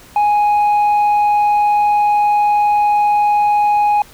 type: tone with tanh clipping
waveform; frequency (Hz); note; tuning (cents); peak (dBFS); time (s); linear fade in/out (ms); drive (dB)
sine; 830.6; G#5; 0; -11; 0.16-4.02; 2; 3
effects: pink hiss -42 dBFS RMS until 4.13 s